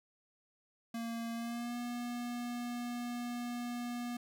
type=tone with pitch glide; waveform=square; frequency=230.8 to 241.4 Hz; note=A#3 to B3; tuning=-17 to -39 cents; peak=-38 dBFS; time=0.94-4.17 s; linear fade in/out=5 ms; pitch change=+78 cents; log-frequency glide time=1.34-1.77 s; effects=none